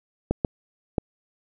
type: clicks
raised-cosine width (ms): 2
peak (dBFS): -8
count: 3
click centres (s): 0.31 / 0.448 / 0.982
effects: none